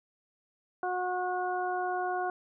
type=harmonic tone; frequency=363.7 Hz; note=F#4; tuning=30 cents flat; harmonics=1 / 2 / 3 / 4; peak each=-35 / -31 / -39 / -38 dBFS; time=0.83-2.3 s; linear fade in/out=2 ms; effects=none